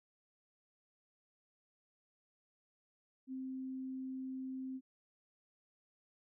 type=tone; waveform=sine; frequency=261.6 Hz; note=C4; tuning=in tune; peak=-40 dBFS; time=3.27-4.81 s; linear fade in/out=50 ms; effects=none